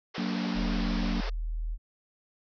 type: band-pass noise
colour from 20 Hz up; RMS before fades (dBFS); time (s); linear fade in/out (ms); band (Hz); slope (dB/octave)
pink; -39; 0.14-1.3; 10; 370 to 5500; 96
type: chord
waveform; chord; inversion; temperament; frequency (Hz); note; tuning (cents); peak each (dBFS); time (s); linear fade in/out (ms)
sine; Gb augmented; none; just; 185 / 231.2 / 289.1; Gb3 / Bb3 / D4; 0 / -14 / -27; -32 / -32 / -36; 0.18-1.21; 2
type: tone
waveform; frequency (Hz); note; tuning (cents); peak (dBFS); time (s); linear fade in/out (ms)
sine; 40; D#1; +49; -29; 0.54-1.78; 50
effects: none